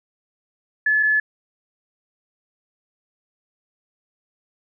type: tone pair in turn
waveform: sine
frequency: 1721 / 1721 Hz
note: A6 / A6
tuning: -39 / -39 cents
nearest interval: unison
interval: 0 cents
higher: neither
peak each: -15 dBFS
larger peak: neither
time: 0.86-1.03 / 1.03-1.2 s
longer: neither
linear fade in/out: 5 ms
effects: none